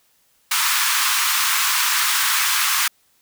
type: high-pass noise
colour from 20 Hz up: pink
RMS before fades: -19 dBFS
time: 0.51-2.88 s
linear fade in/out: 5 ms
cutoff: 1000 Hz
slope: 48 dB/octave
effects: white hiss -61 dBFS RMS until 3.21 s